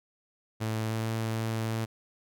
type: tone with pitch glide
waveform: sawtooth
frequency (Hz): 110.3 to 112.1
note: A2 to A2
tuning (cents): +5 to +33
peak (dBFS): -25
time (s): 0.6-1.86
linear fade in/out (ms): 20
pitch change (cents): +28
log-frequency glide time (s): 0.9-0.95
effects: none